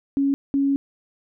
sine tone bursts at uneven times, 277.2 Hz, C#4, in tune, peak -17 dBFS, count 2, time 0.17-0.34 / 0.54-0.76 s, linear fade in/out 0 ms, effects none

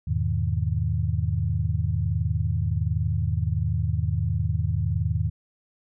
sine chord, E major seventh, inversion none, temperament equal, 82.41 / 103.83 / 123.47 / 155.56 Hz, E2 / G#2 / B2 / D#3, 0 / 0 / 0 / 0 cents, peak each -26 / -26 / -30 / -29 dBFS, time 0.07-5.3 s, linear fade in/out 10 ms, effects none

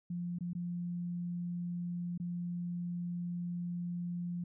sine tone with dropouts, 174.7 Hz, F3, 1 cent sharp, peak -35 dBFS, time 0.1-4.44 s, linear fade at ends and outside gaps 5 ms, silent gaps 0.387-0.407 / 0.533-0.55 / 2.178-2.199 s, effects none

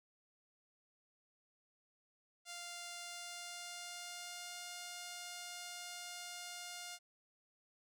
5% pulse tone with pitch glide, 698.5 to 707.4 Hz, F5 to F5, 0 to +22 cents, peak -34 dBFS, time 2.45-6.99 s, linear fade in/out 50 ms, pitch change +22 cents, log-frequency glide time 2.95-4.59 s, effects none

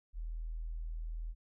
sine tone, 40.54 Hz, E1, 28 cents flat, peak -37 dBFS, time 0.13-1.35 s, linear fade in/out 50 ms, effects none

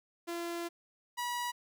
sawtooth tone pair in turn, 341.6 / 968.9 Hz, F4 / B5, -38 / -33 cents, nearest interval octave + tritone, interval 1805 cents, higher second, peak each -32 / -30 dBFS, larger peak second, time 0.27-0.69 / 1.17-1.52 s, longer first, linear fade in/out 20 ms, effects 12-bit

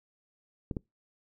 clicks, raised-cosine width 3 ms, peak -20 dBFS, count 2, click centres 0.712 / 0.768 s, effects noise-tail reverb RT60 0.2 s tail -25 dB re dry

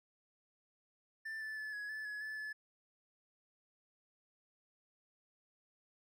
triangle tone with pitch steps, 1774 / 1750 / 1731 / 1677 / 1738 / 1692 / 1737 / 1725 Hz, A6 / A6 / A6 / G#6 / A6 / G#6 / A6 / A6, +14 / -10 / -29 / +16 / -22 / +32 / -23 / -35 cents, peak -39 dBFS, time 1.25-2.53 s, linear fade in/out 10 ms, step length 160 ms, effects none

